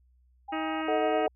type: tone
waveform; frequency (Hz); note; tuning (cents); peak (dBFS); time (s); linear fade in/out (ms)
sine; 806; G5; +48; -35; 0.48-0.82; 10
type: harmonic tone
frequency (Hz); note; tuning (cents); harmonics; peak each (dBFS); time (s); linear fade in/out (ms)
315.8; D#4; +26; 1 / 2 / 3 / 4 / 5 / 6 / 7 / 8 / 9; -32 / -38 / -42 / -37 / -43 / -42 / -45 / -45 / -44; 0.52-1.27; 10
type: chord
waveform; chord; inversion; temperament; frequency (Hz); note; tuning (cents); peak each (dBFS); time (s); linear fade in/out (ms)
sine; D# diminished; second; equal; 440 / 622.3 / 740; A4 / D#5 / F#5; 0 / 0 / 0; -29; 0.88-1.28; 2
effects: added 62 Hz sine -60 dBFS peak until 1.35 s